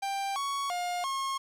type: tone with pitch steps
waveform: 45% pulse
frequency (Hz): 789 / 1115 / 710 / 1082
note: G5 / C#6 / F5 / C#6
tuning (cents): +11 / +10 / +28 / -42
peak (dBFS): -30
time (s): 0.02-1.38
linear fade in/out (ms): 10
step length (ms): 340
effects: low-pass 11000 Hz 12 dB/octave + 10-bit